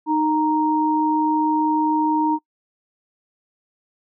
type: tone pair together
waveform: sine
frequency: 308.6 / 932.3 Hz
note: D#4 / A#5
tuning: -14 / 0 cents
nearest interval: octave + perfect fifth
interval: 1914 cents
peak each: -19 dBFS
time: 0.06-2.39 s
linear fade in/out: 50 ms
effects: noise-tail reverb RT60 0.1 s tail -25 dB re dry